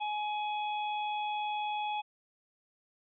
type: harmonic tone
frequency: 841 Hz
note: G#5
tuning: 22 cents sharp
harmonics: 1 / 3 / 4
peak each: -32 / -42 / -44 dBFS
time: 0-2.02 s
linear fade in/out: 20 ms
effects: none